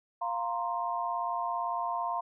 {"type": "chord", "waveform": "sine", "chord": "F suspended fourth", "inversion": "none", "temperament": "equal with one note detuned", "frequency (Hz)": [698.5, 932.3, 1050.1], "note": ["F5", "Bb5", "C6"], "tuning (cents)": [0, 0, 6], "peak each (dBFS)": -34, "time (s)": [0.21, 2.21], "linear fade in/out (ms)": 10, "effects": []}